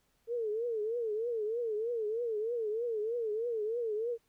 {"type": "tone with vibrato", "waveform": "sine", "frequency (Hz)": 450, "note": "A4", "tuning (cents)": 39, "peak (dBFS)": -31, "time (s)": [0.27, 4.18], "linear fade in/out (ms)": 50, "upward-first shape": "triangle", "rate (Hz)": 3.2, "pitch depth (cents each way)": 150, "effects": ["pink hiss -74 dBFS RMS until 4.28 s"]}